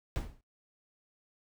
brown noise with exponential decay, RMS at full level -28 dBFS, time 0.16-0.41 s, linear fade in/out 0 ms, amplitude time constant 54 ms, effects noise-tail reverb RT60 0.2 s tail -24 dB re dry

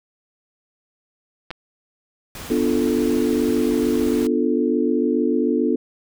clicks, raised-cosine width 0.3 ms, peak -15 dBFS, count 2, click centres 1.506 / 1.512 s
pink noise, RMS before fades -34 dBFS, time 2.35-4.27 s, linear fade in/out 2 ms
sine chord, B half-diminished seventh, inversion none, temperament equal, 246.9 / 293.7 / 349.2 / 440 Hz, B3 / D4 / F4 / A4, 0 / 0 / 0 / 0 cents, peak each -21 / -22 / -23 / -23 dBFS, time 2.5-5.76 s, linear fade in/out 5 ms
effects none

